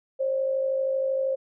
sine tone pair together, 533 / 585.8 Hz, C5 / D5, +32 / -5 cents, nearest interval major second, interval 163 cents, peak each -23 / -33 dBFS, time 0.19-1.36 s, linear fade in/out 20 ms, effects none

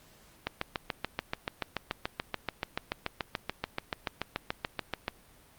click train, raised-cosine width 0.3 ms, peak -14 dBFS, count 33, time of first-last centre 0.47-5.081 s, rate 6.94 Hz, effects pink hiss -59 dBFS RMS until 5.58 s + Opus 48 kbps

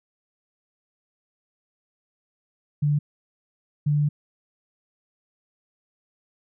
sine tone pair in turn, 146.83 / 147.37 Hz, D3 / D3, 0 / +6 cents, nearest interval unison, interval 6 cents, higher second, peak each -18 dBFS, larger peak neither, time 2.82-2.99 / 3.86-4.09 s, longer second, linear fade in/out 10 ms, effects none

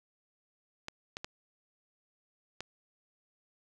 clicks, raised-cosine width 0.2 ms, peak -21 dBFS, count 4, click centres 0.884 / 1.169 / 1.245 / 2.606 s, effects none

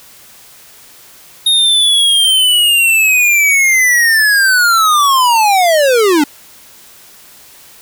square linear sweep, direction down, 3729 to 277.2 Hz, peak -8 dBFS, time 1.46-6.24 s, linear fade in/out 5 ms, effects white hiss -40 dBFS RMS until 7.81 s

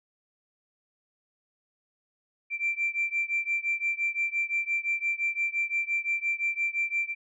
sine beating tone pair, 2349 / 2354.8 Hz, D7 / D7, 0 / +4 cents, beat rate 5.8 Hz, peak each -28 / -29 dBFS, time 2.5-7.15 s, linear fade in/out 50 ms, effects tanh soft clip ceiling -19 dBFS

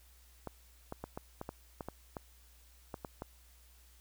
clicks, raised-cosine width 1 ms, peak -26 dBFS, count 12, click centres 0.473 / 0.924 / 1.04 / 1.175 / 1.414 / 1.491 / 1.808 / 1.886 / 2.168 / 2.942 / 3.048 / 3.221 s, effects added 60 Hz sine -60 dBFS peak until 4 s + white hiss -65 dBFS RMS until 4 s

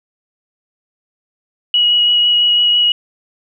sine tone with vibrato, 2911 Hz, F#7, 29 cents flat, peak -9 dBFS, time 1.74-2.92 s, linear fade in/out 2 ms, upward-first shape sine, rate 6 Hz, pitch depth 9 cents each way, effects none

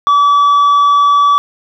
sine tone with tanh clipping, 1148 Hz, D6, 40 cents flat, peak -7 dBFS, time 0.07-1.38 s, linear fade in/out 0 ms, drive 4 dB, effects none

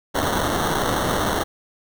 white noise with sample-and-hold, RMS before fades -22 dBFS, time 0.14-1.44 s, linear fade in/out 20 ms, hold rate 2450 Hz, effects none

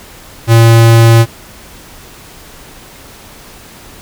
square tone, 114.8 Hz, A#2, 26 cents flat, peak -3 dBFS, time 0.47-1.26 s, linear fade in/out 50 ms, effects pink hiss -35 dBFS RMS until 4.01 s

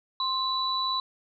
sine tone pair together, 1046.5 / 3951 Hz, C6 / B7, 0 / 0 cents, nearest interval octave + major seventh, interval 2300 cents, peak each -28 dBFS, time 0.2-1 s, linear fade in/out 2 ms, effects none

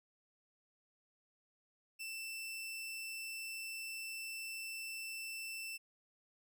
sawtooth tone, 2667 Hz, E7, 20 cents sharp, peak -39 dBFS, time 1.99-5.78 s, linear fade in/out 20 ms, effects none

